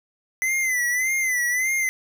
square tone with vibrato, 2024 Hz, B6, 42 cents sharp, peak -21 dBFS, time 0.42-1.89 s, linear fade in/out 0 ms, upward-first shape sine, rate 1.7 Hz, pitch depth 85 cents each way, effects none

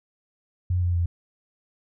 sine tone with pitch steps, 90 / 88.05 / 86.13 Hz, F#2 / F2 / F2, -47 / +15 / -23 cents, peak -20 dBFS, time 0.7-1.06 s, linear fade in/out 5 ms, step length 120 ms, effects none

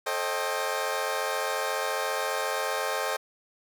20% pulse chord, A half-diminished seventh, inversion none, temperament equal with one note detuned, 440 / 534.2 / 622.3 / 784 Hz, A4 / C5 / Eb5 / G5, 0 / +36 / 0 / 0 cents, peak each -29 / -27 / -28 / -29 dBFS, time 0.06-3.17 s, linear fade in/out 10 ms, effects none

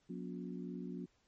harmonic tone with a mistuned harmonic, 60 Hz, B1, 49 cents flat, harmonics 3 / 4 / 5 / 6, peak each -44 / -46 / -48 / -50 dBFS, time 0.09-1.06 s, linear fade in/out 10 ms, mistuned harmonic 5, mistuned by -100 cents, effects pink hiss -75 dBFS RMS until 1.27 s + MP3 32 kbps

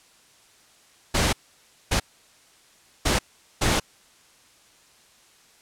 pink noise bursts at uneven times, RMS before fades -21 dBFS, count 4, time 1.14-1.33 / 1.91-2 / 3.05-3.19 / 3.61-3.8 s, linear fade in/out 10 ms, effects white hiss -56 dBFS RMS until 5.61 s + low-pass 9000 Hz 12 dB/octave

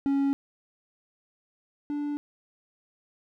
triangle tone pair in turn, 277.2 / 292 Hz, C#4 / D4, 0 / -10 cents, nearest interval minor second, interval 90 cents, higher second, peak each -20 / -26 dBFS, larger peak first, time 0.06-0.33 / 1.9-2.17 s, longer neither, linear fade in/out 0 ms, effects none

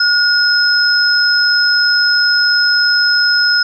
sine tone pair together, 1445 / 5149 Hz, F#6 / E8, -41 / -42 cents, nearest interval octave + minor seventh, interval 2199 cents, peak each -12 dBFS, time 0-3.63 s, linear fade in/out 5 ms, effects none

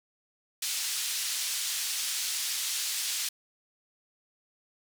pink band-pass noise, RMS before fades -32 dBFS, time 0.62-3.29 s, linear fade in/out 5 ms, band 3700 to 11000 Hz, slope 12 dB/octave, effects none

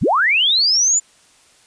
sine linear sweep, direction up, 49 to 7170 Hz, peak -12 dBFS, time 0.01-1 s, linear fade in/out 20 ms, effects white hiss -52 dBFS RMS until 1.66 s + resampled to 22050 Hz

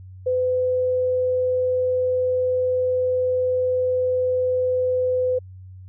sine tone, 506 Hz, B4, 42 cents sharp, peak -18 dBFS, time 0.26-5.39 s, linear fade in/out 10 ms, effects added 93 Hz sine -38 dBFS peak until 5.88 s

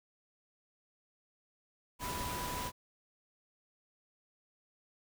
sine tone in noise, 987.8 Hz, B5, in tune, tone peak -40 dBFS, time 1.99-2.72 s, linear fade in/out 50 ms, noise pink, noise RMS -40 dBFS, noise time 1.99-2.72 s, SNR -3 dB, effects none

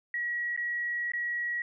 sine tone with dropouts, 1915 Hz, A#6, 46 cents sharp, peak -29 dBFS, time 0.14-1.62 s, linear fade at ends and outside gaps 2 ms, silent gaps 0.564-0.575 / 1.119-1.135 s, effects none

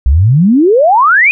sine exponential sweep, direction up, 59.5 to 2533 Hz, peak -4 dBFS, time 0.06-1.31 s, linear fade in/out 0 ms, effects none

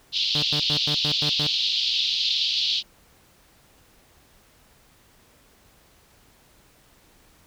white band-pass noise, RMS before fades -24 dBFS, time 0.12-2.83 s, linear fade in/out 50 ms, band 3000 to 4500 Hz, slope 48 dB/octave
sawtooth tone bursts, 148.4 Hz, D3, 18 cents sharp, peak -23 dBFS, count 7, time 0.35-1.468 s, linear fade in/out 0 ms, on 74 ms, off 100 ms
effects pink hiss -57 dBFS RMS until 7.46 s

